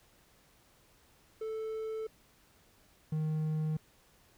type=tone pair in turn; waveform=triangle; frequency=440 / 155.56 Hz; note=A4 / D#3; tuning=0 / 0 cents; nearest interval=octave + tritone; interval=1800 cents; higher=first; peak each=-33 / -28 dBFS; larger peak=second; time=1.41-2.07 / 3.12-3.77 s; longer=first; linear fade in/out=5 ms; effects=pink hiss -65 dBFS RMS until 4.37 s